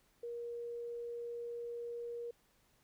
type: tone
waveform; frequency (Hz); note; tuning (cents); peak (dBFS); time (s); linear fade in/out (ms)
sine; 473.1; A#4; +26; -40; 0.23-2.31; 5
effects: pink hiss -72 dBFS RMS until 2.83 s